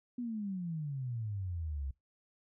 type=exponential sweep; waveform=sine; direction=down; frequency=249.7 to 65.41 Hz; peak=-35 dBFS; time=0.18-1.91 s; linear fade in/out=5 ms; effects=noise-tail reverb RT60 0.2 s tail -24 dB re dry